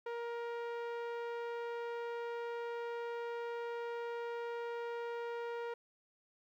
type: tone with low-pass filter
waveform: sawtooth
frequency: 470.5 Hz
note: A#4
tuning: 16 cents sharp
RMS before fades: -41 dBFS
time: 0.06-5.74 s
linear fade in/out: 5 ms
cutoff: 2000 Hz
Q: 0.62
effects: 13-bit